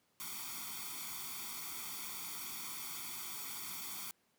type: noise with comb filter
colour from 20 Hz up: white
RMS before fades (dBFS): -44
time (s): 0.2-4.11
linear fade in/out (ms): 0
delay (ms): 0.88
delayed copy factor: +1
effects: pink hiss -75 dBFS RMS until 4.38 s + high-pass 150 Hz 12 dB/octave